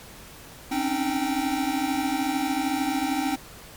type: tone cluster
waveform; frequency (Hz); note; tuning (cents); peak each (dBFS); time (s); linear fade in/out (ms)
square; 265.8 / 279.1 / 308.1 / 778; C4 / C#4 / D#4 / G5; +27 / +12 / -17 / -13; -30; 0.71-3.36; 10
effects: pink hiss -45 dBFS RMS until 3.76 s + MP3 96 kbps